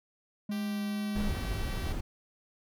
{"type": "tone with vibrato", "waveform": "triangle", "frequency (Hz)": 207.7, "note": "G#3", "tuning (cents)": 0, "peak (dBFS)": -29, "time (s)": [0.49, 1.29], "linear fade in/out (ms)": 5, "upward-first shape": "triangle", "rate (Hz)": 2.2, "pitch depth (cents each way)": 10}
{"type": "tone with pitch glide", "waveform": "5% pulse", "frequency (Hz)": [392, 385.3], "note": ["G4", "G4"], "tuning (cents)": [0, -30], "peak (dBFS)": -31, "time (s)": [0.51, 1.93], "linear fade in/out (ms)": 10, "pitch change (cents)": -30, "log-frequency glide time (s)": [0.61, 1.04]}
{"type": "noise", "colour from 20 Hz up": "brown", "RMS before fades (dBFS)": -33, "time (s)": [1.15, 2.01], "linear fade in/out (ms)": 10}
{"effects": []}